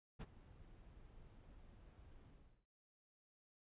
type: noise with ADSR envelope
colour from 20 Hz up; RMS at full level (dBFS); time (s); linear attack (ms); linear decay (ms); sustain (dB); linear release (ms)
brown; -42; 0.19-2.66; 24; 37; -19; 400
effects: resampled to 8000 Hz